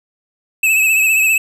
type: tone with vibrato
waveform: square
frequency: 2598 Hz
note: E7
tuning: 26 cents flat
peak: -11 dBFS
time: 0.63-1.38 s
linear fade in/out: 5 ms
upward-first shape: triangle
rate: 15 Hz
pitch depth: 56 cents each way
effects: none